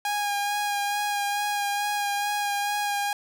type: tone with vibrato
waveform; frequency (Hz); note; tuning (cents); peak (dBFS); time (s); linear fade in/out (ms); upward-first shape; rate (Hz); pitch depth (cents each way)
sawtooth; 818; G#5; -26; -21; 0.05-3.13; 2; sine; 2.3; 18
effects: none